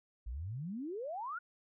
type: exponential sweep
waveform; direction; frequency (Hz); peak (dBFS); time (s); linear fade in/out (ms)
sine; up; 51.9 to 1480; -38; 0.26-1.39; 10
effects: none